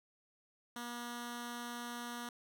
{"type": "tone with notch filter", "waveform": "10% pulse", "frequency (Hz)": 239.7, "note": "A#3", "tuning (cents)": 48, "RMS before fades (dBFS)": -44, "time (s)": [0.76, 2.29], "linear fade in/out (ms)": 2, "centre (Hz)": 560, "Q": 1.1, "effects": []}